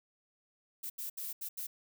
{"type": "noise bursts at uneven times", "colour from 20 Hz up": "violet", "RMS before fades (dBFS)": -40, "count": 5, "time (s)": [[0.83, 0.9], [0.98, 1.1], [1.17, 1.33], [1.41, 1.49], [1.57, 1.67]], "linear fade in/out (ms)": 10, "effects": []}